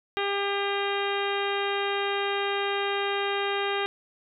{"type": "harmonic tone with a mistuned harmonic", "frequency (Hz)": 400, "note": "G4", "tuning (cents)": 35, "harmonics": [1, 2, 3, 4, 5, 6, 7, 8, 9], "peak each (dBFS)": [-29, -32, -34, -35, -36, -37, -37, -38, -39], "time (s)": [0.17, 3.86], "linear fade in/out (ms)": 0, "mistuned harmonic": 9, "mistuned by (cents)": 67, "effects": []}